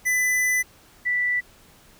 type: tone pair in turn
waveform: square / sine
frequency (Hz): 2000 / 1970.2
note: B6 / B6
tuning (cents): +21 / -5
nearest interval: unison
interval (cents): 26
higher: first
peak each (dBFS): -20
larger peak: neither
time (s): 0.05-0.63 / 1.05-1.41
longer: first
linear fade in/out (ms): 20
effects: pink hiss -53 dBFS RMS until 1.99 s